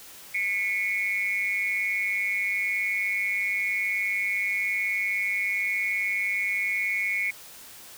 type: tone with amplitude modulation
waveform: sine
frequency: 2200 Hz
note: C#7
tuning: 14 cents flat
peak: -20 dBFS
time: 0.34-7.31 s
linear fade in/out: 10 ms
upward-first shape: sine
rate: 199 Hz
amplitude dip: 90%
effects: white hiss -46 dBFS RMS until 7.97 s

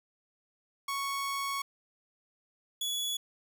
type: tone pair in turn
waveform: sawtooth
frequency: 1108.7 / 3396 Hz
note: C#6 / G#7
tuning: 0 / +38 cents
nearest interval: octave + perfect fifth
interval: 1938 cents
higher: second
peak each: -28 dBFS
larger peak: neither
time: 0.88-1.62 / 2.81-3.17 s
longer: first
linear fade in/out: 5 ms
effects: none

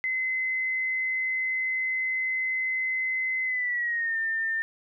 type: tone with pitch glide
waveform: sine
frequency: 2047 to 1802.7 Hz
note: C7 to A6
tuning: -38 to +42 cents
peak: -25 dBFS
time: 0.04-4.62 s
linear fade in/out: 0 ms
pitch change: -220 cents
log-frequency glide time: 3.45-4.18 s
effects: none

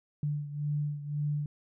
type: beating tone pair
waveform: sine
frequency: 146.83 / 148.73 Hz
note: D3 / D3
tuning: 0 / +22 cents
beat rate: 1.9 Hz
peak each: -31 / -36 dBFS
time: 0.23-1.46 s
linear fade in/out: 2 ms
effects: none

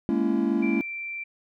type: chord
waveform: triangle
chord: A# half-diminished seventh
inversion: third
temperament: just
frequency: 209.8 / 233.1 / 279.7 / 335.6 Hz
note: G#3 / A#3 / C#4 / E4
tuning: +18 / 0 / +16 / +31 cents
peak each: -25 dBFS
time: 0.09-0.81 s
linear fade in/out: 0 ms
type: tone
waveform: sine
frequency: 2349 Hz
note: D7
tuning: in tune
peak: -31 dBFS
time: 0.62-1.24 s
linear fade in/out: 10 ms
effects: none

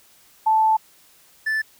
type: tone pair in turn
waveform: sine / triangle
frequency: 877 / 1754 Hz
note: A5 / A6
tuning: -6 / -6 cents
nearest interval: octave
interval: 1200 cents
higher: second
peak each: -14 / -18 dBFS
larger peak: first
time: 0.46-0.77 / 1.46-1.62 s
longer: first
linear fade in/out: 10 ms
effects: white hiss -54 dBFS RMS until 1.79 s

